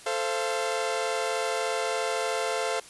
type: chord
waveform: sawtooth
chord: F major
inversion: first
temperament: equal with one note detuned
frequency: 440 / 523.3 / 686.9 Hz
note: A4 / C5 / F5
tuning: 0 / 0 / -29 cents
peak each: -27 dBFS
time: 0.06-2.8 s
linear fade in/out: 5 ms
effects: white hiss -48 dBFS RMS until 2.89 s + resampled to 24000 Hz